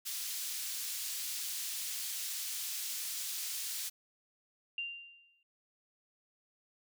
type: high-pass noise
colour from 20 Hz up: pink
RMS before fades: -39 dBFS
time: 0.05-3.9 s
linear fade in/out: 20 ms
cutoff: 4200 Hz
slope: 12 dB/octave
type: tone with exponential decay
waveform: sine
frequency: 2783 Hz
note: F7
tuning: 7 cents flat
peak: -33 dBFS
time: 4.78-5.43 s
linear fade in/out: 2 ms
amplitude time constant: 140 ms
effects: none